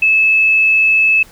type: tone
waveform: sine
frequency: 2606 Hz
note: E7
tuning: 20 cents flat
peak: -8 dBFS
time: 0.02-1.23 s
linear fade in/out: 5 ms
effects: pink hiss -43 dBFS RMS until 1.31 s